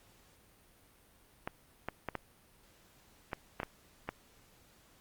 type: clicks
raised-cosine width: 0.5 ms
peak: -20 dBFS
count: 8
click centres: 1.475 / 1.886 / 2.087 / 2.153 / 3.332 / 3.601 / 3.632 / 4.09 s
effects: pink hiss -64 dBFS RMS until 5 s + Opus 48 kbps